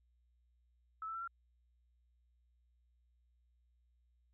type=tone with pitch steps; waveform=sine; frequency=1303 / 1325 / 1347.4 / 1370.2 Hz; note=E6 / E6 / E6 / F6; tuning=-20 / +9 / +38 / -33 cents; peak=-40 dBFS; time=1.02-1.276 s; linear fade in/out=2 ms; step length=64 ms; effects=added 60 Hz sine -70 dBFS peak until 4.33 s